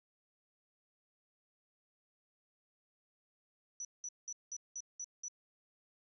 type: tone bursts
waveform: sine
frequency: 5920 Hz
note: F#8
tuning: in tune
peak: -40 dBFS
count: 7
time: 3.8-5.283 s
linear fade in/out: 2 ms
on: 49 ms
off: 190 ms
effects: none